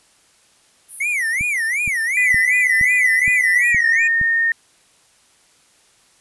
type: high-pass noise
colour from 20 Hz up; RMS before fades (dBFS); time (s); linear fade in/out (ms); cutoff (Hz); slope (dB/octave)
pink; -29; 0.88-3.74; 50; 9400; 96
type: tone with vibrato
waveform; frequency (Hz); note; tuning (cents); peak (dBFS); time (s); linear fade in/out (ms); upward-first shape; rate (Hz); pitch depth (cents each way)
triangle; 2093; C7; 0; -16; 1-4.08; 10; sine; 2.7; 280
type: click train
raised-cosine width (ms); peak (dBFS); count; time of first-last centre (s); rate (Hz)
5; -17; 7; 1.41-4.214; 2.14
type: tone with pitch glide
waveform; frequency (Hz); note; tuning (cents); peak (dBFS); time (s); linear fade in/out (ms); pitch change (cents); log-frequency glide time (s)
sine; 2000 to 1834; B6 to A#6; +21 to -29; -14; 2.17-4.52; 2; -150; 3.47-3.92
effects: white hiss -55 dBFS RMS until 6.2 s + resampled to 24000 Hz